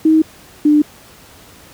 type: tone pair in turn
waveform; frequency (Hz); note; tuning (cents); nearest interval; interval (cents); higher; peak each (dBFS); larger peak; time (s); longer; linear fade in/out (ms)
sine; 316.1 / 298.4; D#4 / D4; +27 / +28; minor second; 99; first; -7; neither; 0.05-0.22 / 0.65-0.82; neither; 5
effects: pink hiss -42 dBFS RMS until 1.73 s + high-pass 60 Hz 12 dB/octave